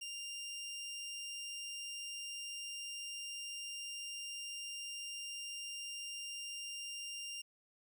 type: tone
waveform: 20% pulse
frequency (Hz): 2794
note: F7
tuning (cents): 0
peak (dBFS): -38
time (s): 0.01-7.42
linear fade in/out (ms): 10
effects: none